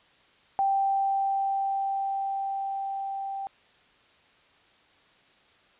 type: tone with level ramp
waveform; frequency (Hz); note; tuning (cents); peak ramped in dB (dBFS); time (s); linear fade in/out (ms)
sine; 784; G5; 0; -21 to -31; 0.59-3.47; 0
effects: white hiss -60 dBFS RMS until 5.79 s + resampled to 8000 Hz